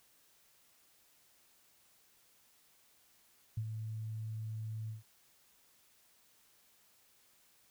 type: tone with ADSR envelope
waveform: sine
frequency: 110 Hz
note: A2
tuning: in tune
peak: -32 dBFS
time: 3.57-5.03 s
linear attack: 6 ms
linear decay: 64 ms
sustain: -6 dB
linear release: 140 ms
effects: white hiss -68 dBFS RMS until 7.7 s